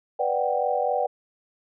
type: chord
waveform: sine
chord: G major seventh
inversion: first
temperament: equal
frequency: 493.9 / 587.3 / 740 / 784 Hz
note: B4 / D5 / F#5 / G5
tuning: 0 / 0 / 0 / 0 cents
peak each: -27 dBFS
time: 0.19-1.07 s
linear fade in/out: 10 ms
effects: none